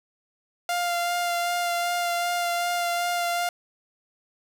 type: tone with vibrato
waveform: sawtooth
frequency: 698 Hz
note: F5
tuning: 1 cent flat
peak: -20 dBFS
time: 0.69-3.49 s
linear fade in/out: 2 ms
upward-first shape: sine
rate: 2.6 Hz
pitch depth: 14 cents each way
effects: none